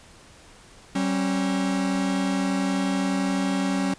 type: tone pair together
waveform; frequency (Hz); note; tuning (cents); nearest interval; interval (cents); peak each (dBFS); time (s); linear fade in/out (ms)
45% pulse; 191.7 / 271.7; G3 / C#4; -38 / -35; tritone; 603; -25; 0.95-3.94; 5
effects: pink hiss -50 dBFS RMS until 3.98 s + resampled to 22050 Hz

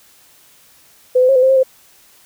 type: tone with pitch steps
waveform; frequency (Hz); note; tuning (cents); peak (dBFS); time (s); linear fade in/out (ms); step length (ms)
sine; 505 / 509 / 539 / 507 / 525 / 533 / 522; B4 / C5 / C#5 / B4 / C5 / C5 / C5; +39 / -48 / -49 / +45 / +6 / +32 / -4; -8; 1.15-1.633; 10; 69
effects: white hiss -49 dBFS RMS until 2.25 s

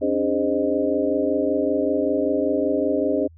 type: tone cluster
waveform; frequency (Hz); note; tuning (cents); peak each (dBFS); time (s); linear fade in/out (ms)
sine; 273.3 / 298.5 / 406.4 / 522 / 617; C#4 / D4 / G#4 / C5 / D#5; -24 / +28 / -38 / -4 / -15; -25; 0.01-3.28; 20
effects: added 82 Hz sine -45 dBFS peak until 3.37 s

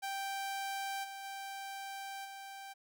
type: tone with level steps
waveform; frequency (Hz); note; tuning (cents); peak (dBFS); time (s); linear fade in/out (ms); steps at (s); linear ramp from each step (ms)
sawtooth; 784; G5; 0; -33 / -40 / -38 / -42; 0.02-2.74; 20; 1.03 / 1.23 / 2.24; 20
effects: none

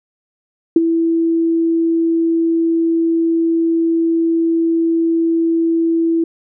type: tone with ADSR envelope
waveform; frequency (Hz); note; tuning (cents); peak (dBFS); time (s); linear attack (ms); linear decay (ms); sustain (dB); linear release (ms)
sine; 330.6; E4; +5; -3; 0.76-6.24; 4; 25; -9; 4
effects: none

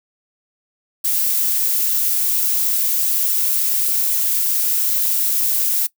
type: noise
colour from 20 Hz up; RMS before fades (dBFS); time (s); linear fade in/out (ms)
violet; -18; 1.04-5.87; 10
effects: noise-tail reverb RT60 0.1 s tail -21 dB re dry

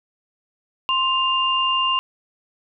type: tone pair together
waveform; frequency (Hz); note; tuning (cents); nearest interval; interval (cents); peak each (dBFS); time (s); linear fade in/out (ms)
sine; 1048.8 / 2800; C6 / F7; +4 / +4; octave + perfect fourth; 1700; -20; 0.89-1.99; 0
effects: none

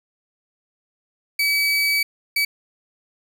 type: tone bursts at uneven times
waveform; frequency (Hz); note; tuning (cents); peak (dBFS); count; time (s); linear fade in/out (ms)
30% pulse; 2285; D7; -48; -15; 2; 1.39-2.03 / 2.36-2.45; 5
effects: none

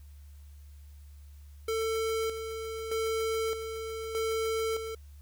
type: tone with tremolo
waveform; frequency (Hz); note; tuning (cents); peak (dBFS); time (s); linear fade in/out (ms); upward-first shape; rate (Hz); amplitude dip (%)
square; 446.4; A4; +25; -29; 1.68-4.95; 5; square; 0.81; 55
effects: added 72 Hz sine -47 dBFS peak until 5.21 s + white hiss -66 dBFS RMS until 5.21 s

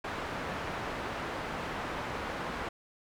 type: low-pass noise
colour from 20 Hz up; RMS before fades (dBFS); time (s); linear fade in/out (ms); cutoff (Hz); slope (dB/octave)
white; -37; 0.04-2.69; 5; 1400; 12
effects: none

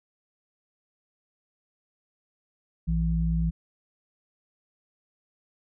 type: tone pair together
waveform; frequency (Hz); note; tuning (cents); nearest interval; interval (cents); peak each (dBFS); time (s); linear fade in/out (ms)
sine; 58.27 / 164.81; A#1 / E3; 0 / 0; octave + tritone; 1800; -25; 2.87-3.51; 20
effects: none

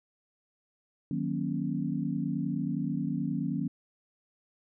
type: chord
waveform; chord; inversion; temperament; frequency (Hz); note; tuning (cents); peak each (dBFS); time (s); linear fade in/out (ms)
sine; D# minor seventh; none; equal with one note detuned; 155.56 / 185 / 238.1 / 277.2; D#3 / F#3 / A#3 / C#4; 0 / 0 / +37 / 0; -34; 1.11-3.68; 2
effects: none

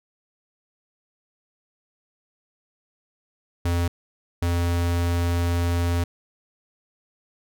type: tone pair in turn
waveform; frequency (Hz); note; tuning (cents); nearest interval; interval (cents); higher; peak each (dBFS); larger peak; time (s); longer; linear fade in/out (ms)
square; 86.3 / 86.3; F2 / F2; -20 / -20; unison; 0; neither; -21; neither; 3.65-3.88 / 4.42-6.04; second; 5
effects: none

